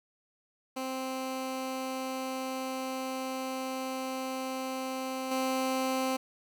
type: tone with level steps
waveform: 15% pulse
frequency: 261.6 Hz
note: C4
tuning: in tune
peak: -27 / -22 dBFS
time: 0.76-6.17 s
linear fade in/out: 10 ms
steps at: 5.31 s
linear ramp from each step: 5 ms
effects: none